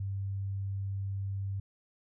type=tone; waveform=sine; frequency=98 Hz; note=G2; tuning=in tune; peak=-32 dBFS; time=0-1.6 s; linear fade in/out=5 ms; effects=none

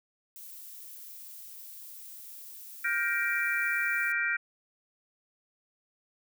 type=noise; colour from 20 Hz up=violet; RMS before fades=-46 dBFS; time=0.36-4.12 s; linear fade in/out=0 ms
type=chord; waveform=sine; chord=G minor seventh; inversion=third; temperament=just; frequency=1411.2 / 1568 / 1881.6 / 2352 Hz; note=F6 / G6 / Bb6 / D7; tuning=+18 / 0 / +16 / +2 cents; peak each=-32 dBFS; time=2.84-4.37 s; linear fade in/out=10 ms
effects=none

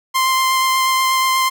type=tone with vibrato; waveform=sawtooth; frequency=1046.5 Hz; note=C6; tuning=in tune; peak=-10 dBFS; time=0.14-1.5 s; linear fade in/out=20 ms; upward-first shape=sine; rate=8.3 Hz; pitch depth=10 cents each way; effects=none

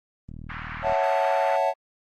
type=click train; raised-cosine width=5 ms; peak=-27 dBFS; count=26; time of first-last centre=0.29-0.923 s; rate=39.5 Hz
type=band-pass noise; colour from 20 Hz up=white; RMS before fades=-36 dBFS; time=0.49-1.57 s; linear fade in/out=10 ms; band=1000 to 2000 Hz; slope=24 dB/octave
type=chord; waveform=triangle; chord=F# minor seventh; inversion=second; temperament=equal; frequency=554.4 / 659.3 / 740 / 880 Hz; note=C#5 / E5 / F#5 / A5; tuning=0 / 0 / 0 / 0 cents; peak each=-24 dBFS; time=0.82-1.74 s; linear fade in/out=50 ms
effects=Opus 24 kbps

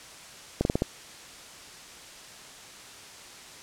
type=slowing click train; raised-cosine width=2 ms; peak=-10 dBFS; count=5; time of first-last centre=0.61-0.821 s; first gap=41 ms; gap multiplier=1.17; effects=white hiss -46 dBFS RMS until 3.62 s + low-pass 8000 Hz 12 dB/octave

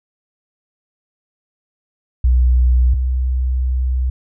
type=tone pair in turn; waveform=sine; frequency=62.1 / 63.62 Hz; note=B1 / C2; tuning=+10 / -48 cents; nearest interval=unison; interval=42 cents; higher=second; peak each=-8 / -14 dBFS; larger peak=first; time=2.24-2.94 / 2.94-4.1 s; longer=second; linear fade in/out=5 ms; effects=tanh soft clip ceiling -6 dBFS

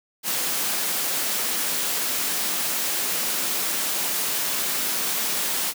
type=high-pass noise; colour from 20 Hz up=white; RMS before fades=-25 dBFS; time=0.23-5.74 s; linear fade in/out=50 ms; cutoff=160 Hz; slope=24 dB/octave; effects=none

